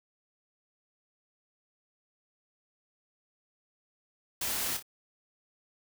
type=noise with echo; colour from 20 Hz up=white; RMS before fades=-33 dBFS; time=4.41-4.77 s; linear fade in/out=5 ms; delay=28 ms; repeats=2; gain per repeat=-8 dB; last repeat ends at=4.826 s; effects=none